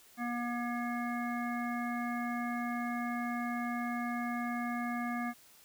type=harmonic tone; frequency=240.1 Hz; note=B3; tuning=49 cents flat; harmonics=1 / 3 / 5 / 7 / 9; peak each=-35 / -40 / -42 / -43 / -45 dBFS; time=0.17-5.34 s; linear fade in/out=50 ms; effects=white hiss -60 dBFS RMS until 5.64 s